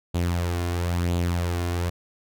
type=tone with flanger; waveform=sawtooth; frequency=87 Hz; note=F2; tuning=6 cents flat; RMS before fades=-25 dBFS; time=0.14-1.9 s; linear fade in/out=10 ms; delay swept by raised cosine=0.27 to 2.87 ms; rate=0.99 Hz; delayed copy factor=+0.5; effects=none